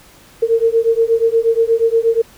sine beating tone pair, 452.6 / 461 Hz, A4 / A#4, +49 / -19 cents, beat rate 8.4 Hz, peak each -14 dBFS, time 0.42-2.22 s, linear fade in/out 10 ms, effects pink hiss -45 dBFS RMS until 2.37 s

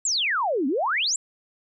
sine exponential two-way sweep, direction down then up, 7902 to 246.9 to 7902 Hz, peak -21 dBFS, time 0.05-1.16 s, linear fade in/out 2 ms, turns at 0.67 s, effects none

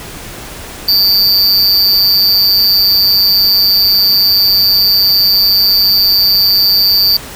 square tone with amplitude modulation, 4650 Hz, D8, 18 cents flat, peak -3 dBFS, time 0.88-7.17 s, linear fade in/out 5 ms, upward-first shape sine, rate 194 Hz, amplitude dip 100%, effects pink hiss -28 dBFS RMS until 7.35 s

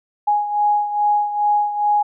sine beating tone pair, 830 / 832.4 Hz, G#5 / G#5, -1 / +4 cents, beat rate 2.4 Hz, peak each -16 / -22 dBFS, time 0.27-2.03 s, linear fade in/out 10 ms, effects none

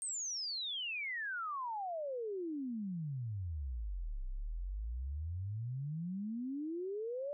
sine exponential two-way sweep, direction down then up, 8670 to 30.87 to 590 Hz, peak -37 dBFS, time 0.02-7.33 s, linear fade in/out 0 ms, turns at 4.25 s, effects none

